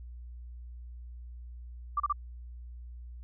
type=tone bursts; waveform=sine; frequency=1174.7 Hz; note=D6; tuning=in tune; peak=-25 dBFS; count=3; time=1.97-2.126 s; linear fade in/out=5 ms; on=30 ms; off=33 ms; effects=added 60 Hz sine -42 dBFS peak until 3.23 s